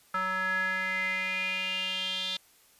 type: tone with band-pass filter sweep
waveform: square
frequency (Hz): 186.9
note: F#3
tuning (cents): +18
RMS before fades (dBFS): -31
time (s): 0.14-2.37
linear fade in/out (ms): 5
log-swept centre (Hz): 1400 to 3600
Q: 6.9
effects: white hiss -61 dBFS RMS until 2.79 s + resampled to 32000 Hz

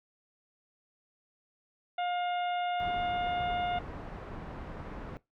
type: harmonic tone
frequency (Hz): 710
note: F5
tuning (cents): +28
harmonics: 1 / 2 / 3 / 4 / 5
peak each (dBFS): -30 / -41 / -43 / -45 / -47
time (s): 1.98-3.79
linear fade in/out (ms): 5
type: low-pass noise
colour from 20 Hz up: pink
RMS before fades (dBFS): -42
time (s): 2.8-5.17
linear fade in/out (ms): 0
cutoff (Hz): 1300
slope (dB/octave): 12
effects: noise-tail reverb RT60 0.2 s tail -20 dB re dry

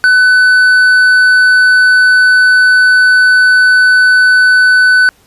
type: tone with hard clipping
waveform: triangle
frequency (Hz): 1500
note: F#6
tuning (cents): +23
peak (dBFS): -5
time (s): 0.04-5.09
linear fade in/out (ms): 0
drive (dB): 7
effects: pink hiss -48 dBFS RMS until 5.26 s + resampled to 32000 Hz

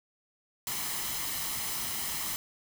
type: noise with comb filter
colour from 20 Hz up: white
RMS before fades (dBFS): -34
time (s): 0.67-2.36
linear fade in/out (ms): 0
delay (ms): 0.98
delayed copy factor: +0.5
effects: none

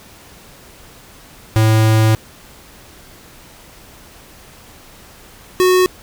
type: tone pair in turn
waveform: square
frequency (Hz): 110 / 367.4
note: A2 / F#4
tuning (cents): 0 / -12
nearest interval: octave + major sixth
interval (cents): 2088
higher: second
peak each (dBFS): -10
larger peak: neither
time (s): 1.56-2.15 / 5.6-5.86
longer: first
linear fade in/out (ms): 0
effects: pink hiss -42 dBFS RMS until 6.02 s

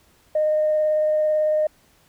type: tone with vibrato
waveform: sine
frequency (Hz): 614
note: D#5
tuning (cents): -23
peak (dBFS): -16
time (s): 0.35-1.67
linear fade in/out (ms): 5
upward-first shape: sine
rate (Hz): 18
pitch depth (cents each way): 8
effects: tanh soft clip ceiling -12 dBFS + pink hiss -58 dBFS RMS until 2.08 s

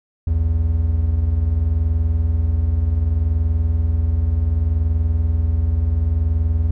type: tone pair together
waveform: triangle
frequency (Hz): 61.74 / 82.41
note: B1 / E2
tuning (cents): 0 / 0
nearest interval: perfect fourth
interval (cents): 500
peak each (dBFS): -20 / -14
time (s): 0.27-6.71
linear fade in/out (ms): 5
effects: none

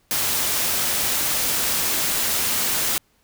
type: noise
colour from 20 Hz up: white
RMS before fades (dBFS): -22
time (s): 0.11-2.98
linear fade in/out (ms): 0
effects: pink hiss -63 dBFS RMS until 3.23 s

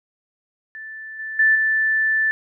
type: tone with level steps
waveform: sine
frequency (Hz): 1760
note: A6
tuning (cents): 0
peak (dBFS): -32 / -27 / -12 / -16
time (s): 0.75-2.31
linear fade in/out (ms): 0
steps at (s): 1.19 / 1.39 / 1.55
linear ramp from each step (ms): 5
effects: none

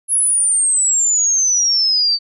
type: exponential sweep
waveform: sine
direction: down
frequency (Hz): 10690 to 4560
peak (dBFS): -12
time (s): 0.08-2.19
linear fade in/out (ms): 50
effects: none

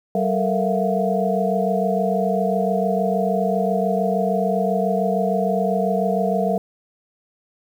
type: tone cluster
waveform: sine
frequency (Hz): 191.3 / 442 / 468.9 / 663 / 709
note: G3 / A4 / A#4 / E5 / F5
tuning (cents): -42 / +8 / +10 / +10 / +26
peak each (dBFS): -22 / -26 / -25 / -23 / -25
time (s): 0.15-6.58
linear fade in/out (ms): 2
effects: 8-bit

